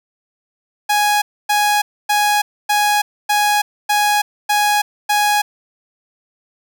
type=tone bursts; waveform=sawtooth; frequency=830.6 Hz; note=G#5; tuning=in tune; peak=-9 dBFS; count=8; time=0.89-5.42 s; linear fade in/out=10 ms; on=330 ms; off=270 ms; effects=none